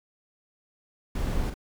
brown noise with echo, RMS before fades -28 dBFS, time 1.15-1.5 s, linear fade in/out 5 ms, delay 42 ms, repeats 1, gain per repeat -6 dB, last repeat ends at 1.542 s, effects none

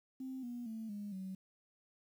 sine tone with pitch steps, 261.6 / 241.3 / 222.5 / 205.2 / 189.3 Hz, C4 / B3 / A3 / G#3 / F#3, 0 / -40 / +20 / -21 / +40 cents, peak -40 dBFS, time 0.2-1.35 s, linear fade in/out 5 ms, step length 230 ms, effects tanh soft clip ceiling -36 dBFS + 11-bit

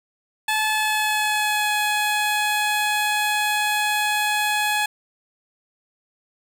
15% pulse tone with pitch glide, 864 to 841.8 Hz, A5 to G#5, -32 to +23 cents, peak -13 dBFS, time 0.48-4.86 s, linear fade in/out 5 ms, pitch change -45 cents, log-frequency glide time 0.65-1.71 s, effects none

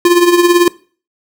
square tone with tremolo, 349.2 Hz, F4, in tune, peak -4 dBFS, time 0.05-0.68 s, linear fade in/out 2 ms, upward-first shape triangle, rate 18 Hz, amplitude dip 70%, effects noise-tail reverb RT60 0.4 s tail -21 dB re dry

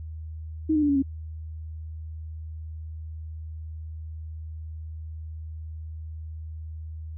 sine tone with pitch steps, 313.5 / 302.5 / 291.8 / 281.6 / 271.7 Hz, D#4 / D#4 / D4 / C#4 / C#4, +13 / -49 / -11 / +27 / -35 cents, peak -19 dBFS, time 0.69-1.025 s, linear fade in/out 10 ms, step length 67 ms, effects added 79 Hz sine -34 dBFS peak until 7.17 s

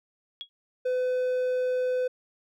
sine tone with exponential decay, 3322 Hz, G#7, in tune, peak -30 dBFS, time 0.41-0.49 s, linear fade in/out 0 ms, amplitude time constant 16 ms
triangle tone, 505 Hz, B4, 39 cents sharp, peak -22 dBFS, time 0.85-2.08 s, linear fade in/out 10 ms
effects none

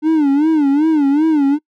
triangle tone with vibrato, 297.5 Hz, D4, 22 cents sharp, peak -8 dBFS, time 0.02-1.59 s, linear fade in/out 50 ms, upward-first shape sine, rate 2.6 Hz, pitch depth 140 cents each way, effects noise-tail reverb RT60 0.1 s tail -26 dB re dry

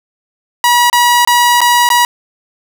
sawtooth tone with dropouts, 965 Hz, B5, 40 cents flat, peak -3 dBFS, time 0.64-2.05 s, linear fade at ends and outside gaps 1 ms, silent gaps 0.899-0.929 / 1.25-1.274 / 1.606-1.615 / 1.89-1.902 s, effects none

